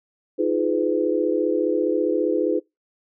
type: chord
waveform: sine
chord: F half-diminished seventh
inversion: third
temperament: just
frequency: 314.3 / 349.2 / 419.1 / 502.9 Hz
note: Eb4 / F4 / Ab4 / Cb5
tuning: +18 / 0 / +16 / +31 cents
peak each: -24 dBFS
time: 0.38-2.6 s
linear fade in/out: 20 ms
effects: noise-tail reverb RT60 0.2 s tail -24 dB re dry